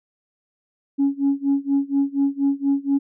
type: tone with tremolo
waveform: sine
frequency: 278.3 Hz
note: C#4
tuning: 7 cents sharp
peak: -13 dBFS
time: 0.98-2.99 s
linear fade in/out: 20 ms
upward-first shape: sine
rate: 4.2 Hz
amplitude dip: 95%
effects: tanh soft clip ceiling -12 dBFS